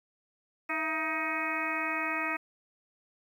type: harmonic tone with a mistuned harmonic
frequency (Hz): 314.8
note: D#4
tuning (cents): +20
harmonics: 1 / 2 / 3 / 4 / 5 / 6 / 7 / 8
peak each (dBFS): -39 / -40 / -39 / -36 / -41 / -36 / -37 / -36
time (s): 0.69-2.37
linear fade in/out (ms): 10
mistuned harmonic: 2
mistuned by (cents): +87
effects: 10-bit